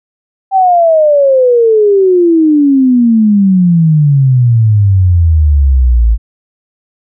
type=exponential sweep; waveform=sine; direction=down; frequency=784 to 53.6 Hz; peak=-4 dBFS; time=0.51-6.18 s; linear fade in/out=50 ms; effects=none